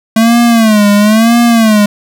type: tone with vibrato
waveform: square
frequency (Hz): 220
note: A3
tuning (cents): 0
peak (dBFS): -5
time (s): 0.16-1.86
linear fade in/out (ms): 5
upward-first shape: sine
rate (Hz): 1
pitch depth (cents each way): 130
effects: none